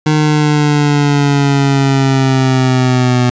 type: linear sweep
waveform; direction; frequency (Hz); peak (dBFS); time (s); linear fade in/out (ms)
25% pulse; down; 153.8 to 123.47; -5; 0.06-3.3; 5
effects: resampled to 16000 Hz + 7-bit